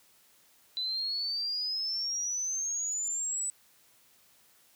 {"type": "exponential sweep", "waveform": "sine", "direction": "up", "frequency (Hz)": [3973, 7990], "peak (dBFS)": -30, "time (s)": [0.77, 3.5], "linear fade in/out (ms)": 0, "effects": ["white hiss -63 dBFS RMS until 4.75 s", "high-pass 60 Hz 12 dB/octave"]}